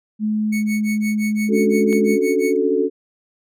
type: tone with pitch glide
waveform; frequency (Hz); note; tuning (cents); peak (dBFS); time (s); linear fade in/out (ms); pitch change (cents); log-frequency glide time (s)
sine; 213.9 to 212.5; A3 to G#3; -49 to +40; -17; 0.19-2.19; 50; -11; 0.48-0.6
type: tone with tremolo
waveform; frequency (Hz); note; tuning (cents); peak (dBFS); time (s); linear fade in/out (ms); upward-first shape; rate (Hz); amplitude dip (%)
45% pulse; 2217; C#7; 0; -25; 0.52-2.57; 10; sine; 5.8; 100
type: chord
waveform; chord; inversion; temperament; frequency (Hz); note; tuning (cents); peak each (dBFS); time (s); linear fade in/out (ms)
sine; D major seventh; third; equal with one note detuned; 277.2 / 291.6 / 370 / 440; C#4 / D4 / F#4 / A4; 0 / -12 / 0 / 0; -23 / -24 / -20 / -18; 1.48-2.9; 50
type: click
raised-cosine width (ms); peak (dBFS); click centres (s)
0.3; -19; 1.928
effects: none